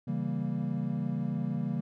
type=chord; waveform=triangle; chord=C# diminished seventh; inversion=none; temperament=equal; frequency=138.59 / 164.81 / 196 / 233.1 Hz; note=C#3 / E3 / G3 / Bb3; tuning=0 / 0 / 0 / 0 cents; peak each=-33 dBFS; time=0.07-1.81 s; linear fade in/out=10 ms; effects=none